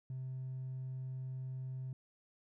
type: tone with hard clipping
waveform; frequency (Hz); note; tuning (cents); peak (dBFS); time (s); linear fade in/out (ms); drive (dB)
sine; 130; C3; -11; -40; 0.1-1.93; 2; 1
effects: none